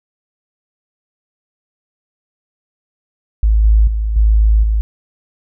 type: tone with level steps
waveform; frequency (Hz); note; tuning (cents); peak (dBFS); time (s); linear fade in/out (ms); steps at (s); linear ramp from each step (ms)
sine; 53.7; A1; -41; -8 / -6 / -14 / -7 / -11; 3.43-4.81; 0; 3.64 / 3.87 / 4.16 / 4.63; 5
effects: none